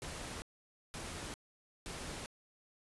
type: noise bursts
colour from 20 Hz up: pink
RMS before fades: -44 dBFS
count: 3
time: 0.02-2.26 s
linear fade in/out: 0 ms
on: 400 ms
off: 520 ms
effects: resampled to 24000 Hz